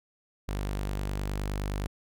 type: tone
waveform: sawtooth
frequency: 49.65 Hz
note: G1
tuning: 23 cents sharp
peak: -26 dBFS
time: 0.48-1.87 s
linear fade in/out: 10 ms
effects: none